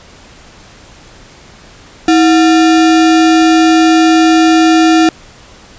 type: tone with sample-and-hold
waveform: sine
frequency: 322.4 Hz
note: E4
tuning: 38 cents flat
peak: -4 dBFS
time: 2.08-5.09 s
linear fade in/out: 2 ms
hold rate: 1050 Hz
effects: pink hiss -38 dBFS RMS until 5.78 s + resampled to 16000 Hz